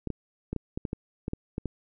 clicks, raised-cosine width 3 ms, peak -18 dBFS, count 11, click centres 0.073 / 0.103 / 0.53 / 0.563 / 0.775 / 0.852 / 0.931 / 1.281 / 1.334 / 1.581 / 1.657 s, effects none

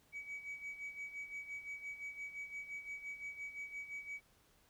sine tone with tremolo, 2273 Hz, C#7, 43 cents sharp, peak -39 dBFS, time 0.12-4.21 s, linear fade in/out 50 ms, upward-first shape sine, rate 5.8 Hz, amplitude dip 75%, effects tanh soft clip ceiling -40 dBFS + pink hiss -70 dBFS RMS until 4.69 s

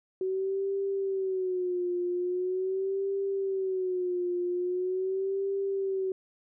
sine tone with vibrato, 373.3 Hz, F#4, 15 cents sharp, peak -27 dBFS, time 0.21-6.12 s, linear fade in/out 2 ms, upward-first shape sine, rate 0.42 Hz, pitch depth 91 cents each way, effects none

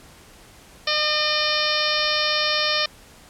harmonic tone, 606 Hz, D#5, 46 cents flat, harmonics 1 / 2 / 3 / 4 / 5 / 6 / 7 / 8 / 9, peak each -28 / -28 / -28 / -28 / -28 / -28 / -28 / -28 / -28 dBFS, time 0.87-2.86 s, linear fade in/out 5 ms, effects pink hiss -48 dBFS RMS until 3.29 s + low-pass 12000 Hz 12 dB/octave

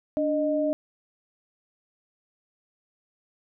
sine tone pair together, 292.3 / 615.4 Hz, D4 / D#5, -8 / -19 cents, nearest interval octave + minor second, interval 1289 cents, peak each -26 / -24 dBFS, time 0.17-0.73 s, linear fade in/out 0 ms, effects none

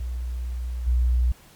sine tone with level steps, 61.1 Hz, B1, 18 cents flat, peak -26 / -17 dBFS, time 0-1.32 s, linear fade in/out 5 ms, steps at 0.86 s, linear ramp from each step 20 ms, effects pink hiss -52 dBFS RMS until 1.55 s + MP3 96 kbps

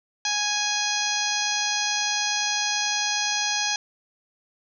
harmonic tone with a mistuned harmonic, 830.6 Hz, G#5, in tune, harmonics 1 / 2 / 3 / 4 / 5 / 6 / 7 / 8, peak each -31 / -31 / -31 / -31 / -31 / -31 / -31 / -31 dBFS, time 0.25-3.76 s, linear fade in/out 2 ms, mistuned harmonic 8, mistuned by -66 cents, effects none

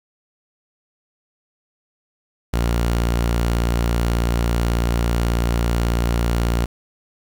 sawtooth tone, 58.27 Hz, A#1, in tune, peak -13 dBFS, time 2.53-6.66 s, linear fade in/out 10 ms, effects 7-bit

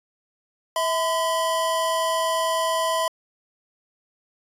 square tone pair together, 649.1 / 1013 Hz, E5 / B5, -27 / +44 cents, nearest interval minor sixth, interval 771 cents, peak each -25 / -24 dBFS, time 0.76-3.08 s, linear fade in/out 2 ms, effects resampled to 32000 Hz

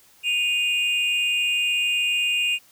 triangle tone pair together, 2481 / 2808 Hz, D#7 / F7, -6 / +9 cents, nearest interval major second, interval 215 cents, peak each -20 / -20 dBFS, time 0.23-2.59 s, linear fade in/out 50 ms, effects tanh soft clip ceiling -14 dBFS + white hiss -55 dBFS RMS until 2.71 s

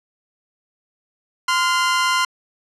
sawtooth tone pair together, 1032 / 1408 Hz, C6 / F6, -24 / +14 cents, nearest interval perfect fourth, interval 538 cents, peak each -14 / -17 dBFS, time 1.48-2.25 s, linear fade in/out 5 ms, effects low-pass 8000 Hz 12 dB/octave

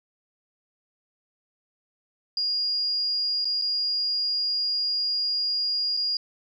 sine tone with dropouts, 4846 Hz, D#8, 47 cents flat, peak -23 dBFS, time 2.37-6.17 s, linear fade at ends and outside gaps 2 ms, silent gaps 3.446-3.453 / 3.615-3.62 / 5.968-5.972 s, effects 10-bit

